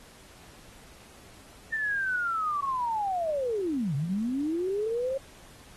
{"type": "linear two-way sweep", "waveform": "sine", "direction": "down then up", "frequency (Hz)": [1800, 131.6, 546], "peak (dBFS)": -26, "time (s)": [1.72, 5.18], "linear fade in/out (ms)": 10, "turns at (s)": 3.95, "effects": ["pink hiss -53 dBFS RMS until 5.76 s", "AAC 32 kbps"]}